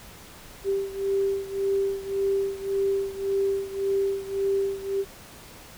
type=beating tone pair; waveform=sine; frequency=392 / 393.8 Hz; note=G4 / G4; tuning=0 / +8 cents; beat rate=1.8 Hz; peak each=-25 / -28 dBFS; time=0.64-5.05 s; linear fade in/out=50 ms; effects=pink hiss -46 dBFS RMS until 5.77 s